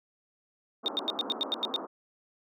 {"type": "band-pass noise", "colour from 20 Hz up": "pink", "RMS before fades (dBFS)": -39, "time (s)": [0.83, 1.87], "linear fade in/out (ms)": 20, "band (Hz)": [230, 1300], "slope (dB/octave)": 48}
{"type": "tone bursts", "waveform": "sine", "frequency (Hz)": 3663, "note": "A#7", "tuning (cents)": -31, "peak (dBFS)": -25, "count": 9, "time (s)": [0.86, 1.761], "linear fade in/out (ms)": 0, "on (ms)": 21, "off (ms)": 89}
{"effects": []}